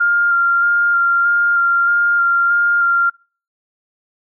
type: tone with vibrato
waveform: sine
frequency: 1396.9 Hz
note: F6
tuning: in tune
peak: -11 dBFS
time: 0-3.1 s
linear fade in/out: 10 ms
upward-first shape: square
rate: 1.6 Hz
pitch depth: 12 cents each way
effects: noise-tail reverb RT60 0.4 s tail -26 dB re dry